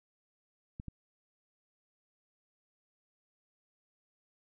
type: clicks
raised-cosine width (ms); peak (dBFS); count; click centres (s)
5; -29; 2; 0.799 / 0.883
effects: none